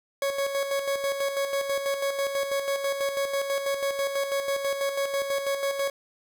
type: tone with tremolo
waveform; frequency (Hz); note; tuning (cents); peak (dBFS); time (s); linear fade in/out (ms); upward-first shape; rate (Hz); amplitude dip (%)
40% pulse; 554.4; C#5; 0; -23; 0.22-5.9; 2; square; 6.1; 50
effects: none